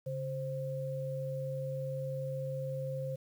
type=tone pair together; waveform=sine; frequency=139.32 / 526 Hz; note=C#3 / C5; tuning=+9 / +9 cents; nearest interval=octave + major seventh; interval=2300 cents; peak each=-37 / -37 dBFS; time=0.06-3.16 s; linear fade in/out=10 ms; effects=10-bit